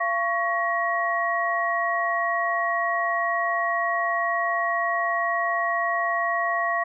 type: tone cluster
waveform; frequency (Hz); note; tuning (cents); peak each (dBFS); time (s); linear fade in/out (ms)
sine; 685 / 1113 / 1898; F5 / C#6 / A#6; -34 / +7 / +31; -26; 0-6.84; 10
effects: none